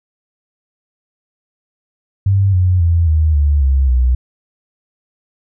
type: tone with pitch steps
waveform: sine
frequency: 98 / 90.91 / 84.33 / 78.23 / 72.57 / 67.32 / 62.45 Hz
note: G2 / F#2 / E2 / D#2 / D2 / C2 / B1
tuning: 0 / -30 / +40 / +10 / -20 / +50 / +20 cents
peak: -9 dBFS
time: 2.26-4.15 s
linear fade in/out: 5 ms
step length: 270 ms
effects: none